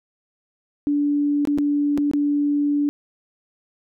sine tone with dropouts, 290 Hz, D4, 22 cents flat, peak -17 dBFS, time 0.87-2.89 s, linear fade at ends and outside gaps 0 ms, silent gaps 1.452-1.473 / 1.577-1.585 / 1.976-1.982 / 2.113-2.135 s, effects none

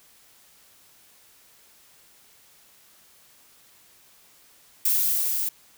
violet noise with level ramp, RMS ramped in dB -21 to -27 dBFS, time 4.85-5.49 s, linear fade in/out 5 ms, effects white hiss -56 dBFS RMS until 5.77 s

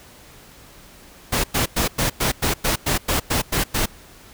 pink noise bursts, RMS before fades -20 dBFS, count 12, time 1.32-3.86 s, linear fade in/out 10 ms, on 120 ms, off 100 ms, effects pink hiss -46 dBFS RMS until 4.33 s

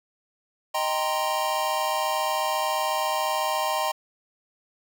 square chord, C minor seventh, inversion first, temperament equal, 622.3 / 784 / 932.3 / 1046.5 Hz, Eb5 / G5 / Bb5 / C6, 0 / 0 / 0 / 0 cents, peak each -30 dBFS, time 0.74-3.92 s, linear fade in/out 10 ms, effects 9-bit

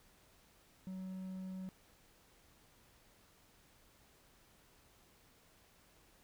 triangle tone, 187.4 Hz, F#3, 22 cents sharp, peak -40 dBFS, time 0.87-1.69 s, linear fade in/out 0 ms, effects pink hiss -67 dBFS RMS until 6.23 s

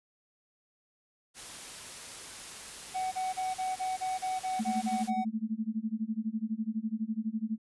white noise, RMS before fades -44 dBFS, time 1.34-5.11 s, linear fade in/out 50 ms
triangle tone bursts, 749 Hz, F#5, 21 cents sharp, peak -28 dBFS, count 11, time 2.94-5.25 s, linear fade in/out 20 ms, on 180 ms, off 33 ms
sine tone with tremolo, 220 Hz, A3, in tune, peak -27 dBFS, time 4.59-7.58 s, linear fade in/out 10 ms, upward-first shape sine, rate 12 Hz, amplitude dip 95%
effects resampled to 24000 Hz

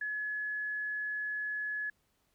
sine tone, 1700 Hz, G#6, 40 cents sharp, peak -33 dBFS, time 0.01-1.9 s, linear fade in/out 5 ms, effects pink hiss -75 dBFS RMS until 2.34 s

